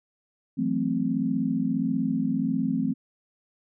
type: chord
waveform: sine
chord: F# half-diminished seventh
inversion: third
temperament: equal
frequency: 164.81 / 185 / 220 / 261.6 Hz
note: E3 / F#3 / A3 / C4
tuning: 0 / 0 / 0 / 0 cents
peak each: -31 / -31 / -28 / -26 dBFS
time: 0.57-2.94 s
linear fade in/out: 20 ms
effects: none